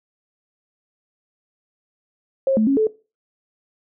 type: tone with pitch steps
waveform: sine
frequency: 537 / 217.5 / 274.6 / 435.7 Hz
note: C5 / A3 / C#4 / A4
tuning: +45 / -20 / -16 / -17 cents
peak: -14 dBFS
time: 2.47-2.87 s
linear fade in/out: 2 ms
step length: 100 ms
effects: noise-tail reverb RT60 0.3 s tail -19 dB re dry